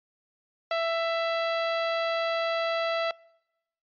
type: tone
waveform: sawtooth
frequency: 664 Hz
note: E5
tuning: 12 cents sharp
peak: -21 dBFS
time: 0.71-3.11 s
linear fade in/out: 2 ms
effects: noise-tail reverb RT60 0.9 s tail -25 dB re dry + resampled to 11025 Hz